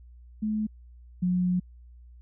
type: tone pair in turn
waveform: sine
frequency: 214.6 / 180.46 Hz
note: A3 / F#3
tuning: -43 / -43 cents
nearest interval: minor third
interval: 300 cents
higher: first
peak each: -25 / -22 dBFS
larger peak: second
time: 0.42-0.67 / 1.22-1.6 s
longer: second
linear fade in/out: 10 ms
effects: added 60 Hz sine -47 dBFS peak until 2.21 s